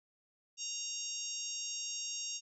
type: harmonic tone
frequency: 932.3 Hz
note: A#5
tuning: in tune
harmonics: 3 / 4 / 5 / 6 / 7 / 8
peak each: -46 / -48 / -51 / -42 / -42 / -48 dBFS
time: 0.57-2.41 s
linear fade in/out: 50 ms
effects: none